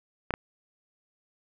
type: clicks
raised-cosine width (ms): 0.5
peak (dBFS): -13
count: 2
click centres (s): 0.307 / 0.339
effects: none